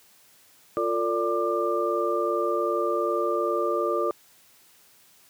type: tone cluster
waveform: sine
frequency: 350.5 / 453.1 / 583 / 1191 Hz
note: F4 / A#4 / D5 / D6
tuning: +6 / -49 / -13 / +24 cents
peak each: -28 dBFS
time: 0.77-4.11 s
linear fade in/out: 0 ms
effects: white hiss -57 dBFS RMS until 5.29 s + high-pass 80 Hz 12 dB/octave